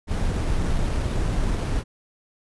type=noise with sample-and-hold; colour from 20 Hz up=brown; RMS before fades=-23 dBFS; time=0.07-1.84 s; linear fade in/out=50 ms; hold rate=7350 Hz; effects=resampled to 24000 Hz